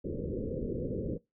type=low-pass noise; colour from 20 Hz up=white; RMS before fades=-35 dBFS; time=0.04-1.18 s; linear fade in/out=10 ms; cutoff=530 Hz; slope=96 dB/octave; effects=noise-tail reverb RT60 0.2 s tail -21 dB re dry